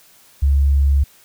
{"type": "tone", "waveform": "sine", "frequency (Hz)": 69.7, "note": "C#2", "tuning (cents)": 10, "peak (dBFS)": -11, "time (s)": [0.42, 1.04], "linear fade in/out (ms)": 10, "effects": ["white hiss -50 dBFS RMS until 1.24 s"]}